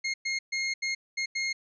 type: tone bursts at uneven times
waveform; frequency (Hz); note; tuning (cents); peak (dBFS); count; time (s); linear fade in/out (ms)
sawtooth; 2141; C7; +39; -24; 6; 0.04-0.14 / 0.25-0.39 / 0.52-0.74 / 0.82-0.95 / 1.17-1.26 / 1.35-1.53; 10
effects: resampled to 16000 Hz